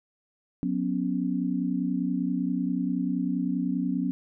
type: chord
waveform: sine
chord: F# suspended fourth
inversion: none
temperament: equal with one note detuned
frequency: 182.24 / 246.9 / 277.2 Hz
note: F#3 / B3 / C#4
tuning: -26 / 0 / 0 cents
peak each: -29 dBFS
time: 0.63-4.11 s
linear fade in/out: 0 ms
effects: none